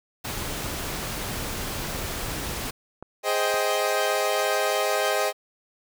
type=noise; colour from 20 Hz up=pink; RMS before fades=-31 dBFS; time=0.24-2.71 s; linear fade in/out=10 ms
type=clicks; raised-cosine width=1 ms; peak=-24 dBFS; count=4; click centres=1.842 / 1.926 / 3.026 / 3.542 s
type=chord; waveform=sawtooth; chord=Ab major seventh; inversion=none; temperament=equal with one note detuned; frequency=415.3 / 523.3 / 626.6 / 784 Hz; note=Ab4 / C5 / Eb5 / G5; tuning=0 / 0 / +12 / 0 cents; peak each=-25 / -24 / -22 / -25 dBFS; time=3.23-5.33 s; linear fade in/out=50 ms
effects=none